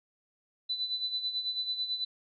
sine tone with tremolo, 3995 Hz, B7, 19 cents sharp, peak -28 dBFS, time 0.69-2.05 s, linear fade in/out 10 ms, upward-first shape sine, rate 9.1 Hz, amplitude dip 65%, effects none

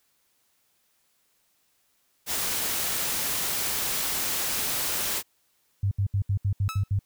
white noise, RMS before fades -28 dBFS, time 2.26-5.23 s, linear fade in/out 50 ms
sine tone bursts, 99 Hz, G2, 18 cents sharp, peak -21 dBFS, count 8, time 5.83-6.991 s, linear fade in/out 5 ms, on 83 ms, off 71 ms
sawtooth tone with exponential decay, 1300 Hz, E6, 24 cents flat, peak -24 dBFS, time 6.69-6.88 s, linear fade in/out 0 ms, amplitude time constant 40 ms
effects white hiss -69 dBFS RMS until 7.05 s

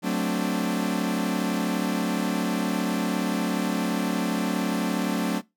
40% pulse chord, D dominant seventh, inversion first, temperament equal with one note detuned, 185 / 222.2 / 261.6 / 293.7 Hz, F#3 / A3 / C4 / D4, 0 / +17 / 0 / 0 cents, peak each -27 / -28 / -30 / -29 dBFS, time 0.02-5.42 s, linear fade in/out 50 ms, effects noise-tail reverb RT60 0.2 s tail -21 dB re dry

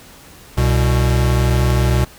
square tone pair together, 64.85 / 122.2 Hz, C2 / B2, -15 / -18 cents, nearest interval major seventh, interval 1097 cents, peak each -16 dBFS, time 0.57-2.05 s, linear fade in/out 10 ms, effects pink hiss -42 dBFS RMS until 2.18 s

